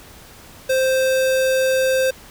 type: tone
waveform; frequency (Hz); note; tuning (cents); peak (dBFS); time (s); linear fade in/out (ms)
square; 523.3; C5; 0; -16; 0.69-2.11; 10
effects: pink hiss -43 dBFS RMS until 2.3 s